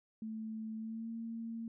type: tone with pitch glide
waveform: sine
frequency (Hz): 220 to 228.2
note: A3 to A#3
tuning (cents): 0 to -37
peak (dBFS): -39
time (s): 0.22-1.68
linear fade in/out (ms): 2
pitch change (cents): +63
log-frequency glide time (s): 0.77-1.1
effects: none